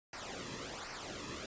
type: noise with flanger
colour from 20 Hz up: pink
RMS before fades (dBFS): -44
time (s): 0.13-1.46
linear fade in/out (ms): 2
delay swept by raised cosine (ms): 0.28 to 1.38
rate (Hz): 1.3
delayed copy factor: -0.75
effects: resampled to 16000 Hz